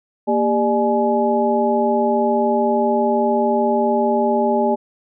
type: tone cluster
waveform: sine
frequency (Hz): 234.1 / 398.9 / 599 / 844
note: A#3 / G4 / D5 / G#5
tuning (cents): +8 / +30 / +34 / +28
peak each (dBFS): -20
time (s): 0.27-4.76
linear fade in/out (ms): 20
effects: none